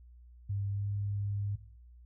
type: tone with pitch glide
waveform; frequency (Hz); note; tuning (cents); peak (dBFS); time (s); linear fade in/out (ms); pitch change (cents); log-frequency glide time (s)
sine; 100 to 101.4; G2 to G#2; +35 to -41; -31; 0.49-1.56; 10; +24; 0.7-0.85
effects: noise-tail reverb RT60 0.5 s tail -17 dB re dry + added 60 Hz sine -52 dBFS peak until 2.05 s